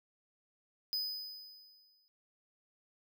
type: tone with exponential decay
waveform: square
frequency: 5000 Hz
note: D#8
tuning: 8 cents sharp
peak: -32 dBFS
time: 0.93-2.08 s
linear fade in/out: 0 ms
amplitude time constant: 250 ms
effects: none